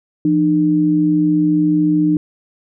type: tone pair together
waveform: sine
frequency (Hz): 169.7 / 303.6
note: F3 / D#4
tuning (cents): -49 / -42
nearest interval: minor seventh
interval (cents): 1007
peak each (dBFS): -18 / -12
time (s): 0.25-2.17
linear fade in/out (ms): 2
effects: none